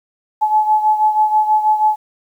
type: beating tone pair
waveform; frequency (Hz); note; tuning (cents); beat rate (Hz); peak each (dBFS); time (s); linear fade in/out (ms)
sine; 856 / 862.2; A5 / A5; -48 / -35; 6.2; -12 / -18; 0.41-1.96; 20
effects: 8-bit